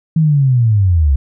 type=linear sweep; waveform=sine; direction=down; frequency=163.6 to 64.8 Hz; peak=-8 dBFS; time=0.16-1.16 s; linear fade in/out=5 ms; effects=none